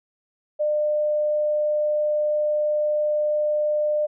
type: tone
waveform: sine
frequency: 601 Hz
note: D5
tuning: 40 cents sharp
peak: -19 dBFS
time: 0.59-4.07 s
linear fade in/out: 20 ms
effects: none